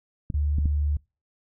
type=clicks; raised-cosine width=5 ms; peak=-17 dBFS; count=3; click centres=0.302 / 0.585 / 0.657 s
type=tone; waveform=sine; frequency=73.42 Hz; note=D2; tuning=in tune; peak=-21 dBFS; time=0.34-0.97 s; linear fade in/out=5 ms
effects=noise-tail reverb RT60 0.3 s tail -26 dB re dry